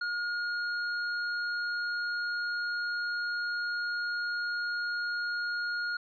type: tone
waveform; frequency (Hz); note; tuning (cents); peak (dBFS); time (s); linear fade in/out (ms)
square; 1430; F6; +41; -31; 0.01-5.97; 5
effects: resampled to 11025 Hz